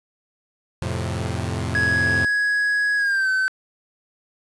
sawtooth chord, F major, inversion none, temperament equal, 87.31 / 110 / 130.81 Hz, F2 / A2 / C3, 0 / 0 / 0 cents, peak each -23 / -24 / -25 dBFS, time 0.82-2.25 s, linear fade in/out 0 ms
triangle tone with pitch glide, 1668 to 1529.6 Hz, G#6 to G6, +7 to -43 cents, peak -16 dBFS, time 1.75-3.48 s, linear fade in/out 0 ms, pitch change -150 cents, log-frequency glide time 2.97-3.29 s
effects resampled to 24000 Hz + 8-bit

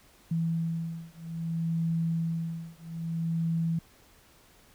sine beating tone pair, 164.81 / 165.42 Hz, E3 / E3, 0 / +6 cents, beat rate 0.61 Hz, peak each -31 dBFS, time 0.31-3.79 s, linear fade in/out 5 ms, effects pink hiss -59 dBFS RMS until 4.74 s

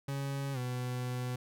40% pulse tone with pitch glide, 138.59 to 124.9 Hz, C#3 to B2, 0 to +20 cents, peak -33 dBFS, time 0.08-1.36 s, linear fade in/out 5 ms, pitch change -180 cents, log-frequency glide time 0.53-0.58 s, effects none

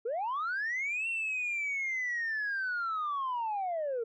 sine linear two-way sweep, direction up then down, 427.4 to 2736 to 443.4 Hz, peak -29 dBFS, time 0.05-4.04 s, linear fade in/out 10 ms, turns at 1.08 s, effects tanh soft clip ceiling -28 dBFS

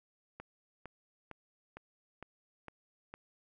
click train, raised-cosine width 0.5 ms, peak -30 dBFS, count 7, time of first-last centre 0.4-3.14 s, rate 2.19 Hz, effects none

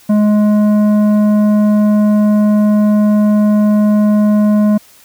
triangle tone with tanh clipping, 209.8 Hz, G#3, 18 cents sharp, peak -9 dBFS, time 0.09-4.78 s, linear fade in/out 10 ms, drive 14 dB, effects white hiss -44 dBFS RMS until 5.04 s

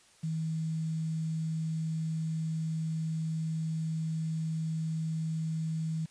sine tone with quantisation, 160 Hz, D#3, 49 cents sharp, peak -30 dBFS, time 0.23-6.06 s, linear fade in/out 10 ms, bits 9, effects white hiss -61 dBFS RMS until 6.1 s + resampled to 22050 Hz

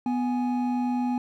triangle tone pair together, 247.4 / 830.6 Hz, B3 / G#5, +3 / 0 cents, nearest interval octave + major sixth, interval 2097 cents, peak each -22 / -30 dBFS, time 0.06-1.18 s, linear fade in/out 2 ms, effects none

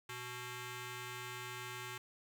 10% pulse ring-modulated tone, 493.9 Hz, B4, in tune, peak -32 dBFS, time 0.09-1.98 s, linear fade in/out 5 ms, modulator 615 Hz, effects none

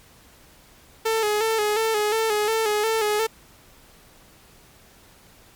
sawtooth tone with vibrato, 432.8 Hz, A4, 29 cents flat, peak -16 dBFS, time 1.05-3.27 s, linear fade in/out 10 ms, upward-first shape square, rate 2.8 Hz, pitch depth 52 cents each way, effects pink hiss -52 dBFS RMS until 5.55 s + MP3 96 kbps

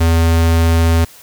square tone, 82.7 Hz, E2, 6 cents sharp, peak -10 dBFS, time 0-1.05 s, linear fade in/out 10 ms, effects white hiss -41 dBFS RMS until 1.22 s

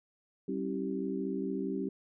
harmonic tone with a mistuned harmonic, 64.7 Hz, C2, 19 cents flat, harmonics 3 / 4 / 5 / 6, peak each -37 / -36 / -40 / -37 dBFS, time 0.48-1.89 s, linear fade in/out 5 ms, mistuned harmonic 4, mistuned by +76 cents, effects none

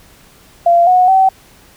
sine tone with pitch steps, 688 / 731 / 764 Hz, F5 / F#5 / G5, -26 / -21 / -45 cents, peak -6 dBFS, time 0.66-1.29 s, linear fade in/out 5 ms, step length 210 ms, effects pink hiss -45 dBFS RMS until 1.76 s

